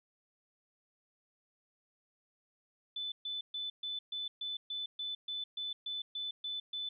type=tone bursts; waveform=sine; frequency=3505 Hz; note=A7; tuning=7 cents flat; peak=-36 dBFS; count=14; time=2.96-6.89 s; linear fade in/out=5 ms; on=160 ms; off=130 ms; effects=none